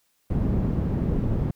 white low-pass noise, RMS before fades -24 dBFS, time 0.3-1.51 s, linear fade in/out 5 ms, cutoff 180 Hz, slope 12 dB/octave, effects white hiss -69 dBFS RMS until 1.55 s

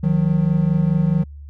triangle tone pair together, 155.93 / 180.6 Hz, D#3 / F#3, +4 / -42 cents, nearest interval minor third, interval 254 cents, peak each -15 / -16 dBFS, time 0.03-1.24 s, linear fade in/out 10 ms, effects added 72 Hz sine -34 dBFS peak until 1.49 s

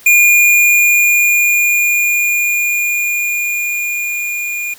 square tone with level ramp, 2424 Hz, D#7, 46 cents flat, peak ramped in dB -6 to -19 dBFS, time 0.06-4.74 s, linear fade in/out 5 ms, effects white hiss -41 dBFS RMS until 4.78 s

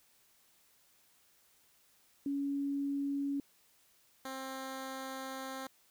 sine / 10% pulse tone pair in turn, 280.6 / 264.9 Hz, C#4 / C4, +21 / +22 cents, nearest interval minor second, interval 99 cents, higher first, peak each -32 / -32 dBFS, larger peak neither, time 2.26-3.4 / 4.25-5.67 s, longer second, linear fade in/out 2 ms, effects white hiss -68 dBFS RMS until 5.9 s

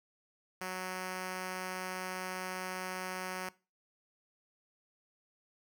5% pulse tone, 185 Hz, F#3, in tune, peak -26 dBFS, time 0.61-3.49 s, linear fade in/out 2 ms, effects noise-tail reverb RT60 0.3 s tail -20 dB re dry

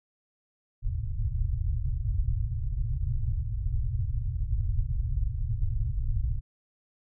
pink low-pass noise, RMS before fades -28 dBFS, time 0.82-6.41 s, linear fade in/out 50 ms, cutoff 130 Hz, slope 96 dB/octave, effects none

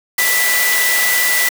sine tone in noise, 1975.5 Hz, B6, in tune, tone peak -15 dBFS, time 0.18-1.49 s, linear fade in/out 5 ms, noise white, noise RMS -17 dBFS, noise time 0.18-1.49 s, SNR -1 dB, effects high-pass 400 Hz 12 dB/octave

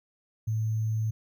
sine tone with sample-and-hold, 110 Hz, A2, in tune, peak -25 dBFS, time 0.47-1.11 s, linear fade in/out 10 ms, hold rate 6300 Hz, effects none

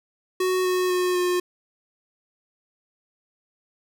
square tone with pitch steps, 370 / 366.2 / 362.4 / 358.6 Hz, F#4 / F#4 / F#4 / F4, 0 / -18 / -36 / +46 cents, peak -21 dBFS, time 0.4-1.4 s, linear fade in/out 5 ms, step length 250 ms, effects none

